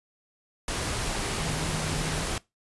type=tone in noise; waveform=sine; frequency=155.56 Hz; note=D#3; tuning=in tune; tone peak=-33 dBFS; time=1.39-2.23 s; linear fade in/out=2 ms; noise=pink; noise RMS=-30 dBFS; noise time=0.68-2.38 s; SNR=-6 dB; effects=noise-tail reverb RT60 0.2 s tail -21 dB re dry + resampled to 24000 Hz